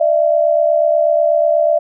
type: tone pair together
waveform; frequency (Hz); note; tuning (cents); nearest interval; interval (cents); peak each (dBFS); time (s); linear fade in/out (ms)
sine; 599.8 / 668; D5 / E5; +36 / +23; major second; 187; -13; 0-1.79; 10
effects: none